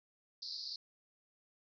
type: band-pass noise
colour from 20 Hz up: pink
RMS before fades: -44 dBFS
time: 0.42-0.76 s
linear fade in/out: 2 ms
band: 4200 to 5100 Hz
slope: 96 dB/octave
effects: none